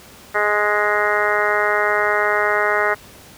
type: harmonic tone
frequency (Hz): 208.5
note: G#3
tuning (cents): +7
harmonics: 2 / 3 / 4 / 5 / 6 / 7 / 8 / 9 / 10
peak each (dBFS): -23 / -23 / -25 / -27 / -23 / -23 / -28 / -22 / -28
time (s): 0.34-2.95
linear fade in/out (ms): 20
effects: pink hiss -43 dBFS RMS until 3.37 s + high-pass 60 Hz 12 dB/octave